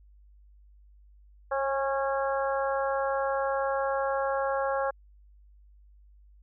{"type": "harmonic tone with a mistuned harmonic", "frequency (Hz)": 274.1, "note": "C#4", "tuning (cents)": -19, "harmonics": [2, 3, 4, 5, 6], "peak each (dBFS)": [-28, -32, -34, -36, -38], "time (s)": [1.51, 4.91], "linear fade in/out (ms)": 10, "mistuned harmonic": 2, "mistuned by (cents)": -18, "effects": ["added 50 Hz sine -53 dBFS peak until 6.42 s"]}